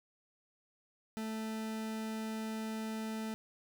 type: tone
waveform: 40% pulse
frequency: 220 Hz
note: A3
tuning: in tune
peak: -36 dBFS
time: 1.17-3.34 s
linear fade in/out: 0 ms
effects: 11-bit